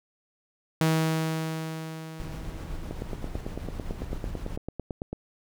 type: tone with exponential decay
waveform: sawtooth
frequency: 160 Hz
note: D#3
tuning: 49 cents sharp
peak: -16 dBFS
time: 0.81-3.71 s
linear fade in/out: 0 ms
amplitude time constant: 630 ms
type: noise with tremolo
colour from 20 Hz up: brown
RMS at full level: -35 dBFS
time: 2.19-4.57 s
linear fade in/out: 10 ms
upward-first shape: square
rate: 7.8 Hz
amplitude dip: 25%
type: click train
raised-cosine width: 2 ms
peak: -19 dBFS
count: 21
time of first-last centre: 2.91-5.13 s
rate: 9.01 Hz
effects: none